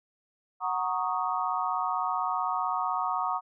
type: chord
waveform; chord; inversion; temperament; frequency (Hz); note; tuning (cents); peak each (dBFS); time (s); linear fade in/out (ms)
sine; D# minor seventh; first; equal; 740 / 932.3 / 1108.7 / 1244.5; F#5 / A#5 / C#6 / D#6; 0 / 0 / 0 / 0; -32; 0.6-3.41; 50
effects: none